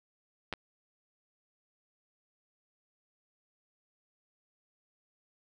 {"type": "clicks", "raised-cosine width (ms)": 0.3, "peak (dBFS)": [-18, -24], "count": 2, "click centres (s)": [0.527, 0.537], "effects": []}